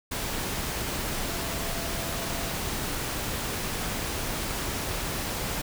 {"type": "tone in noise", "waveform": "sine", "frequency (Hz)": 673, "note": "E5", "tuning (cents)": 36, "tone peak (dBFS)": -41, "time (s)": [1.29, 2.52], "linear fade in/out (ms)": 10, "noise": "pink", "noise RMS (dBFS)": -31, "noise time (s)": [0.11, 5.62], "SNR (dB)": -13, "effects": []}